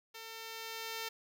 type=tone with level ramp; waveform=5% pulse; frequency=450 Hz; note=A4; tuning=39 cents sharp; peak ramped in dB=-35 to -26 dBFS; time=0.14-1.09 s; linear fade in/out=10 ms; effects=none